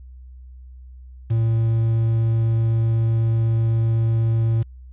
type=tone with quantisation; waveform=triangle; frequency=113.5 Hz; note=A#2; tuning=46 cents flat; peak=-14 dBFS; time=1.3-4.63 s; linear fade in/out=10 ms; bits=7; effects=added 63 Hz sine -38 dBFS peak until 4.92 s + resampled to 8000 Hz